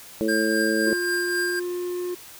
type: harmonic tone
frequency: 110 Hz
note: A2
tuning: in tune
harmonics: 2 / 3 / 4 / 5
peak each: -27 / -24 / -27 / -29 dBFS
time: 0.21-0.93 s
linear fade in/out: 0 ms
type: tone with tremolo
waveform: square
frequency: 1598 Hz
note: G6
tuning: 33 cents sharp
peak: -23 dBFS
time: 0.28-1.6 s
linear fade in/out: 10 ms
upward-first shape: triangle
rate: 3.8 Hz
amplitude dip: 40%
type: tone with pitch glide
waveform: triangle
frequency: 352.7 to 357.2 Hz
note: F4 to F4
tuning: +17 to +39 cents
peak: -24 dBFS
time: 0.86-2.15 s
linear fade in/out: 10 ms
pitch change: +22 cents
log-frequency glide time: 1.22-2.03 s
effects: white hiss -44 dBFS RMS until 2.39 s